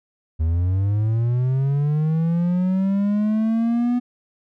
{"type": "linear sweep", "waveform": "triangle", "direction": "up", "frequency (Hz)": [77.78, 246.9], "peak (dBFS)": -15, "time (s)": [0.39, 4], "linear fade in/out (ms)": 20, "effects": []}